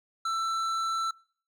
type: tone with hard clipping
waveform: sine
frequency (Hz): 1333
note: E6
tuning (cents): +19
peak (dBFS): -29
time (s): 0.25-1.11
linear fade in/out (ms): 5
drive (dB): 10
effects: noise-tail reverb RT60 0.6 s tail -26 dB re dry